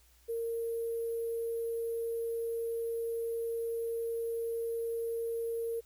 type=tone with sample-and-hold; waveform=sine; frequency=460.8 Hz; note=A#4; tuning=20 cents flat; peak=-32 dBFS; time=0.28-5.81 s; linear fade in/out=20 ms; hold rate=11025 Hz; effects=added 60 Hz sine -63 dBFS peak until 5.85 s + white hiss -66 dBFS RMS until 5.85 s